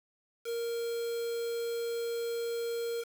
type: tone with quantisation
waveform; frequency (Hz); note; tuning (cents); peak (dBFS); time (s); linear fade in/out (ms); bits
triangle; 466.2; A#4; 0; -30; 0.44-3.05; 50; 7
effects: none